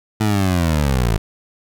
20% pulse linear sweep, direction down, 110 to 51.5 Hz, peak -10 dBFS, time 0.2-1.18 s, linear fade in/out 10 ms, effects none

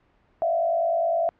sine tone with frequency modulation, 669 Hz, E5, 25 cents sharp, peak -20 dBFS, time 0.42-1.29 s, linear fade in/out 0 ms, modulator 49.8 Hz, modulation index 0.85, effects pink hiss -63 dBFS RMS until 1.39 s + low-pass 2000 Hz 12 dB/octave

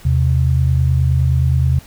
sine tone pair together, 80.4 / 130 Hz, E2 / C3, -43 / -11 cents, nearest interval minor sixth, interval 832 cents, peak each -14 dBFS, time 0.05-1.79 s, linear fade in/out 5 ms, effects pink hiss -43 dBFS RMS until 1.86 s

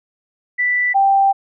sine tone pair in turn, 1975.5 / 785.5 Hz, B6 / G5, 0 / +3 cents, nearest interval octave + major third, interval 1597 cents, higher first, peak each -14 / -10 dBFS, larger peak second, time 0.58-0.94 / 0.94-1.33 s, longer second, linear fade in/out 20 ms, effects none

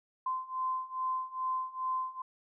sine beating tone pair, 1033 / 1035.4 Hz, C6 / C6, -22 / -18 cents, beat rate 2.4 Hz, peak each -36 / -34 dBFS, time 0.26-2.22 s, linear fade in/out 5 ms, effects none

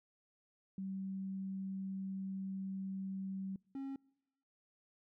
sine / triangle tone pair in turn, 192.1 / 271.7 Hz, G3 / C#4, -35 / -35 cents, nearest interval tritone, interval 600 cents, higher second, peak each -39 / -38 dBFS, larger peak second, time 0.78-3.56 / 3.75-3.96 s, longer first, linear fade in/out 2 ms, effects noise-tail reverb RT60 0.9 s tail -26 dB re dry

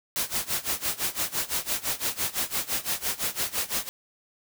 white noise with tremolo, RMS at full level -26 dBFS, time 0.16-3.89 s, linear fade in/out 0 ms, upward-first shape sine, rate 5.9 Hz, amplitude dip 90%, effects none

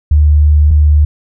sine tone pair in turn, 74.7 / 74.7 Hz, D2 / D2, +30 / +30 cents, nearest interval unison, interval 0 cents, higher neither, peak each -4 dBFS, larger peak neither, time 0.11-0.71 / 0.71-1.05 s, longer first, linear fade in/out 5 ms, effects none

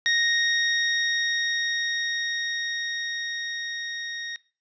25% pulse tone with level ramp, 1866 Hz, A#6, 1 cent sharp, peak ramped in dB -16 to -28 dBFS, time 0.06-4.36 s, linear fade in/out 0 ms, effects noise-tail reverb RT60 0.4 s tail -22 dB re dry + resampled to 16000 Hz

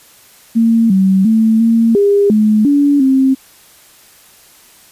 sine tone with pitch steps, 228.2 / 190.9 / 222 / 228.5 / 403.8 / 214 / 285.9 / 265.6 Hz, A#3 / G3 / A3 / A#3 / G#4 / A3 / D4 / C4, -37 / -46 / +16 / -34 / -49 / -48 / -46 / +26 cents, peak -7 dBFS, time 0.55-3.35 s, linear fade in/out 20 ms, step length 350 ms, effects white hiss -44 dBFS RMS until 4.91 s + resampled to 32000 Hz

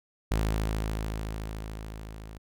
sawtooth tone with level ramp, 53.7 Hz, A1, 41 cents flat, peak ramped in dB -20 to -38 dBFS, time 0.31-2.38 s, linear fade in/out 5 ms, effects none

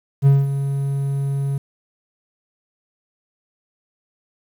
triangle tone with ADSR envelope, 138.59 Hz, C#3, in tune, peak -6 dBFS, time 0.22-1.58 s, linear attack 44 ms, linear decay 200 ms, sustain -11 dB, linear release 4 ms, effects 8-bit

